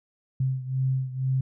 sine beating tone pair, 130.81 / 132.91 Hz, C3 / C3, 0 / +28 cents, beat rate 2.1 Hz, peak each -25 / -29 dBFS, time 0.4-1.41 s, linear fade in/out 5 ms, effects none

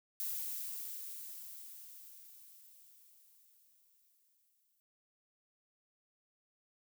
violet noise with exponential decay, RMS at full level -38 dBFS, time 0.2-4.8 s, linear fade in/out 0 ms, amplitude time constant 1000 ms, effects none

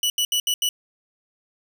sawtooth tone bursts at uneven times, 2952 Hz, F#7, 5 cents flat, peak -16 dBFS, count 5, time 0.03-0.1 / 0.18-0.25 / 0.32-0.4 / 0.47-0.54 / 0.62-0.69 s, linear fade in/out 2 ms, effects none

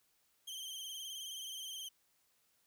sawtooth tone with vibrato, 3136 Hz, G7, in tune, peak -40 dBFS, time 0.47-1.89 s, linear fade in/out 10 ms, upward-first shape sine, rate 19 Hz, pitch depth 57 cents each way, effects white hiss -75 dBFS RMS until 2.66 s

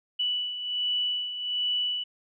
sine beating tone pair, 2960 / 2961.3 Hz, F#7 / F#7, 0 / +1 cents, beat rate 1.3 Hz, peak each -34 / -27 dBFS, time 0.19-2.04 s, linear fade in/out 10 ms, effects none

